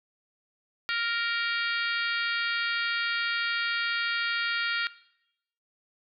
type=harmonic tone with a mistuned harmonic; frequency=466.2 Hz; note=A#4; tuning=in tune; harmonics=3 / 4 / 5 / 6 / 7 / 8 / 9 / 10; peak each=-31 / -33 / -35 / -37 / -38 / -39 / -40 / -41 dBFS; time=0.89-4.87 s; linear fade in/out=0 ms; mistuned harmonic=9; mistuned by=+17 cents; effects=noise-tail reverb RT60 0.8 s tail -18 dB re dry